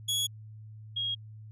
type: tone pair in turn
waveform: sawtooth / sine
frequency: 3352 / 3277 Hz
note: G#7 / G#7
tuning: +15 / -24 cents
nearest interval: unison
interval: 39 cents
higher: first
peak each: -24 / -29 dBFS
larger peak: first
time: 0.08-0.27 / 0.96-1.15 s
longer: neither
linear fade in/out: 10 ms
effects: added 108 Hz sine -44 dBFS peak until 1.51 s + resampled to 32000 Hz